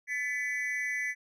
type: tone with amplitude modulation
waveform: triangle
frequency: 2000 Hz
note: B6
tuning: 21 cents sharp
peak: -24 dBFS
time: 0.07-1.15 s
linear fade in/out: 50 ms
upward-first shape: sine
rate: 258 Hz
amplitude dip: 100%
effects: none